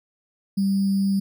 sine tone with sample-and-hold, 196 Hz, G3, in tune, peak -18 dBFS, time 0.57-1.2 s, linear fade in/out 10 ms, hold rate 4900 Hz, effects none

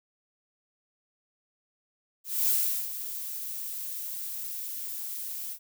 violet noise with ADSR envelope, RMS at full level -24 dBFS, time 2.24-5.59 s, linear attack 240 ms, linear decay 400 ms, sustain -12 dB, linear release 75 ms, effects none

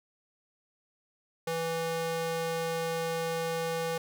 square tone with high-pass filter, 164.81 Hz, E3, in tune, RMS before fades -32 dBFS, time 1.47-3.98 s, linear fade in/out 5 ms, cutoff 380 Hz, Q 1.6, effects none

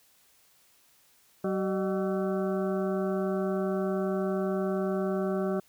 harmonic tone with a mistuned harmonic, 190 Hz, F#3, 46 cents sharp, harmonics 1 / 2 / 3 / 4 / 6 / 7 / 8, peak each -30 / -30 / -34 / -41 / -43 / -43 / -48 dBFS, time 1.44-5.6 s, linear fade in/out 5 ms, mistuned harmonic 3, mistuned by +110 cents, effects white hiss -63 dBFS RMS until 5.68 s

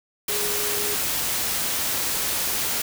sine tone in noise, 415.3 Hz, G#4, in tune, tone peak -31 dBFS, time 0.29-0.95 s, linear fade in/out 5 ms, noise white, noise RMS -25 dBFS, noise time 0.28-2.82 s, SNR -9 dB, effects none

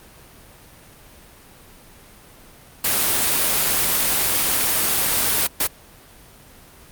white noise bursts at uneven times, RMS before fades -19 dBFS, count 2, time 2.84-5.47 / 5.6-5.67 s, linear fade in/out 5 ms, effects pink hiss -46 dBFS RMS until 6.91 s + Opus 32 kbps

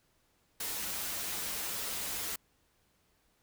white noise with comb filter, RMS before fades -37 dBFS, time 0.6-2.36 s, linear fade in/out 5 ms, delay 7.9 ms, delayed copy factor -0.6, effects pink hiss -72 dBFS RMS until 3.42 s

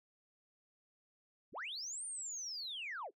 sine linear two-way sweep, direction up then down, 46.25 to 9100 to 289.2 Hz, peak -40 dBFS, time 1.52-3.11 s, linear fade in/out 50 ms, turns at 2.05 s, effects noise-tail reverb RT60 0.1 s tail -22 dB re dry + tanh soft clip ceiling -36 dBFS

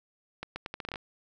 accelerating click train, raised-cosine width 0.3 ms, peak -20 dBFS, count 10, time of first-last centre 0.43-0.958 s, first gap 130 ms, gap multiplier 0.78, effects none

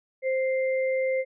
sine tone pair together, 523.2 / 2093 Hz, C5 / C7, 0 / 0 cents, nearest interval 2 octaves, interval 2400 cents, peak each -23 / -33 dBFS, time 0.22-1.25 s, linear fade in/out 50 ms, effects none

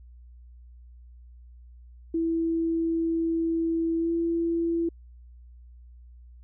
sine tone with pitch glide, 329.6 to 335.2 Hz, E4 to E4, 0 to +29 cents, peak -23 dBFS, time 2.14-4.89 s, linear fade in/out 5 ms, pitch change +29 cents, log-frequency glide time 3.98-4.11 s, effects added 60 Hz sine -46 dBFS peak until 6.43 s

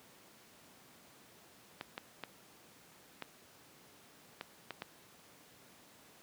clicks, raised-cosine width 0.3 ms, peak -24 dBFS, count 7, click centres 1.811 / 1.979 / 2.237 / 3.223 / 4.411 / 4.707 / 4.821 s, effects pink hiss -60 dBFS RMS until 6.22 s + high-pass 150 Hz 12 dB/octave

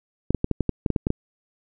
clicks, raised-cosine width 3 ms, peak -8 dBFS, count 11, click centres 0.306 / 0.347 / 0.444 / 0.513 / 0.607 / 0.693 / 0.862 / 0.903 / 0.962 / 1.069 / 1.104 s, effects none

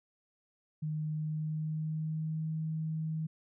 sine tone with pitch glide, 154.1 to 158.16 Hz, D#3 to D#3, -16 to +29 cents, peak -32 dBFS, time 0.82-3.27 s, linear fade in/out 10 ms, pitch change +45 cents, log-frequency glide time 1.12-2.49 s, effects none

